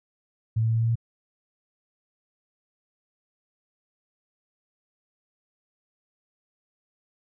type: tone with pitch steps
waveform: sine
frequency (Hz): 111.6 / 112.38 / 113.16 / 113.94 / 114.74 / 115.54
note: A2 / A2 / A2 / A#2 / A#2 / A#2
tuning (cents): +25 / +37 / +49 / -39 / -27 / -15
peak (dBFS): -20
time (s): 0.56-0.956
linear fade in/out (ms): 10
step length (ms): 66
effects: none